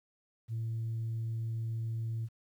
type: tone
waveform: sine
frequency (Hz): 113.4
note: A#2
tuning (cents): -47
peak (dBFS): -31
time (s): 0.48-2.29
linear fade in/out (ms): 50
effects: tanh soft clip ceiling -30 dBFS + 11-bit

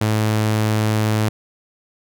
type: tone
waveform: sawtooth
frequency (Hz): 108.1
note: A2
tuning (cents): -30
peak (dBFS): -12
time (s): 0.01-1.29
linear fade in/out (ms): 5
effects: none

